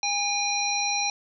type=harmonic tone; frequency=813 Hz; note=G#5; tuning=37 cents flat; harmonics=1 / 3 / 5 / 7; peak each=-29 / -29 / -29 / -29 dBFS; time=0.03-1.1 s; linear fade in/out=2 ms; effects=none